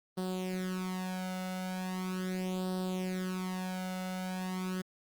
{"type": "tone with flanger", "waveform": "sawtooth", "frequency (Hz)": 185, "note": "F#3", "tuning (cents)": 0, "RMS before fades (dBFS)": -36, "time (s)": [0.17, 4.82], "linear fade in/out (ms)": 10, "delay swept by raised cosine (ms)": [0.22, 1.42], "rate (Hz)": 0.39, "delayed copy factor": 0.75, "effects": ["Opus 32 kbps"]}